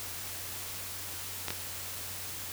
clicks, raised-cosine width 0.2 ms, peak -15 dBFS, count 2, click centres 1.483 / 1.505 s, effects added 92 Hz sine -50 dBFS peak until 2.52 s + white hiss -40 dBFS RMS until 2.52 s

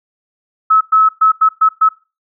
sine tone bursts at uneven times, 1294 Hz, E6, 32 cents flat, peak -6 dBFS, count 6, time 0.7-0.81 / 0.92-1.09 / 1.21-1.32 / 1.41-1.49 / 1.61-1.69 / 1.81-1.89 s, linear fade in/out 10 ms, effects noise-tail reverb RT60 0.3 s tail -20 dB re dry

